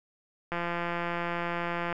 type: click train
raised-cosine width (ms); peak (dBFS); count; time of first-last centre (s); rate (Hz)
0.5; -17; 243; 0.52-1.927; 172
effects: none